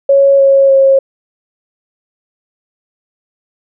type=tone with pitch steps; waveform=sine; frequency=553 / 547 / 541 Hz; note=C#5 / C#5 / C#5; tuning=-4 / -23 / -42 cents; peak=-4 dBFS; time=0.09-0.99 s; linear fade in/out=5 ms; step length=300 ms; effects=none